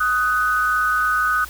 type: tone pair together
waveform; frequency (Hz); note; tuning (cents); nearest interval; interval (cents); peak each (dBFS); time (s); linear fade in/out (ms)
sine; 1251 / 1494.2; D#6 / F#6; +9 / +17; minor third; 308; -19; 0-1.45; 10
effects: added 60 Hz sine -39 dBFS peak until 1.49 s + white hiss -39 dBFS RMS until 1.49 s